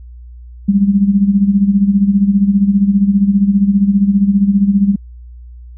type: tone with tremolo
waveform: sine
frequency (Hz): 199.2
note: G3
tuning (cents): +28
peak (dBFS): -5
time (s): 0.68-4.96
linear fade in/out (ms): 10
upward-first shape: sine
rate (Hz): 15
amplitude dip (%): 70
effects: added 60 Hz sine -31 dBFS peak until 5.77 s